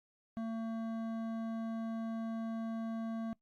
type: tone with hard clipping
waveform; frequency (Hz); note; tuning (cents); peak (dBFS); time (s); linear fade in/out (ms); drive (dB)
triangle; 225; A3; +39; -38; 0.37-3.33; 0; 15
effects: noise-tail reverb RT60 0.1 s tail -23 dB re dry + Opus 48 kbps